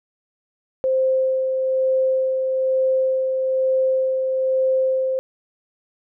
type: tone with tremolo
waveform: sine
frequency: 523.3 Hz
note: C5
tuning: in tune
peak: -15 dBFS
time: 0.84-5.19 s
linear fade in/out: 0 ms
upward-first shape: sine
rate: 1.1 Hz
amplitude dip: 35%
effects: none